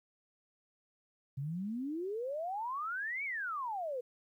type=exponential two-way sweep; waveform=sine; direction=up then down; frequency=130.81 to 2319 to 475 Hz; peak=-35 dBFS; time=1.37-4.01 s; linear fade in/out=10 ms; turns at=3.24 s; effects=12-bit